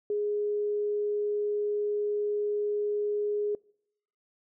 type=tone; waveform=sine; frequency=415.3 Hz; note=G#4; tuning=in tune; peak=-26 dBFS; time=0.1-3.55 s; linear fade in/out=2 ms; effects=noise-tail reverb RT60 0.7 s tail -25 dB re dry